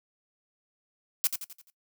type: noise with echo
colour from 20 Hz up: blue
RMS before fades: -24 dBFS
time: 1.24-1.27 s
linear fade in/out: 0 ms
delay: 86 ms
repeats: 5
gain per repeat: -7 dB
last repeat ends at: 1.7 s
effects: noise-tail reverb RT60 0.1 s tail -17 dB re dry